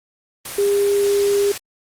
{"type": "tone in noise", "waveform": "sine", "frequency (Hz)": 403.2, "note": "G4", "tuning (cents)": 49, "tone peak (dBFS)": -14, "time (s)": [0.58, 1.52], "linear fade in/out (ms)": 5, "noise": "white", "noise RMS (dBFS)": -28, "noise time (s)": [0.45, 1.58], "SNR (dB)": 11, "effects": ["low-pass 12000 Hz 12 dB/octave", "Opus 32 kbps"]}